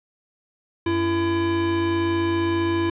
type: tone pair together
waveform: square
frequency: 93.6 / 336 Hz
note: F#2 / E4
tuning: +20 / +33 cents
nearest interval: octave + minor seventh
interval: 2213 cents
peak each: -29 / -21 dBFS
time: 0.86-2.9 s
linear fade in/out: 5 ms
effects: resampled to 8000 Hz + 10-bit